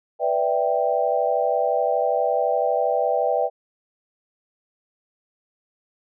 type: chord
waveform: sine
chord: E minor seventh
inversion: second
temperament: equal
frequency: 493.9 / 587.3 / 659.3 / 784 Hz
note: B4 / D5 / E5 / G5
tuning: 0 / 0 / 0 / 0 cents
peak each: -24 dBFS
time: 0.19-3.5 s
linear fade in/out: 50 ms
effects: none